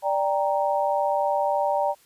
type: chord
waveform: sine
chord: G minor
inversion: second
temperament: equal with one note detuned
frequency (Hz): 587.3 / 789 / 932.3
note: D5 / G5 / Bb5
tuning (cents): 0 / +11 / 0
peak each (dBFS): -24 / -25 / -26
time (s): 0.02-1.95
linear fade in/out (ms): 50
effects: white hiss -58 dBFS RMS until 2.05 s + resampled to 32000 Hz